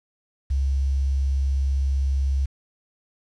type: tone with quantisation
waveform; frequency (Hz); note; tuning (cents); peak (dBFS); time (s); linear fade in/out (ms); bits
sine; 67.9; C#2; -35; -19; 0.5-2.46; 10; 8
effects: resampled to 22050 Hz